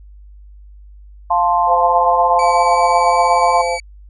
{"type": "chord", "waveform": "sine", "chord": "F major", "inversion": "none", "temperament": "equal", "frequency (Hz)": [698.5, 880, 1046.5], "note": ["F5", "A5", "C6"], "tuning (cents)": [0, 0, 0], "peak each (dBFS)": -16, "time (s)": [1.3, 3.62], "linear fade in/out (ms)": 10}
{"type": "harmonic tone", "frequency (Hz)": 172.6, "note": "F3", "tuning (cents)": -20, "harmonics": [3, 4, 5], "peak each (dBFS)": [-19, -21, -22], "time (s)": [1.66, 3.79], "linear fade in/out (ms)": 50}
{"type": "tone with vibrato", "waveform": "sawtooth", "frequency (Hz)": 2287, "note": "D7", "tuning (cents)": -47, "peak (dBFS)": -21, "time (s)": [2.39, 3.8], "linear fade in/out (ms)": 2, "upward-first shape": "triangle", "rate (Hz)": 5.5, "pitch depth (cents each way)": 8}
{"effects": ["added 50 Hz sine -37 dBFS peak until 4.09 s", "resampled to 22050 Hz"]}